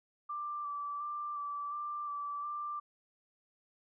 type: tone with vibrato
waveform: sine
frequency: 1171 Hz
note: D6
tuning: 5 cents flat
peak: -36 dBFS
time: 0.29-2.8 s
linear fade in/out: 10 ms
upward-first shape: square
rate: 1.4 Hz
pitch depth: 17 cents each way
effects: none